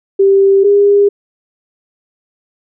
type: tone pair in turn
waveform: sine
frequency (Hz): 392 / 404.7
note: G4 / G#4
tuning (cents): 0 / -45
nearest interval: minor second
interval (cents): 55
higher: second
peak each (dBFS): -5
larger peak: neither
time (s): 0.19-0.64 / 0.64-1.09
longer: neither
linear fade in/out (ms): 10
effects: none